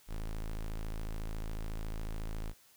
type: tone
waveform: square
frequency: 27 Hz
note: A0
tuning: 32 cents flat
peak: -36 dBFS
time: 0.07-2.54 s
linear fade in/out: 50 ms
effects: white hiss -63 dBFS RMS until 2.76 s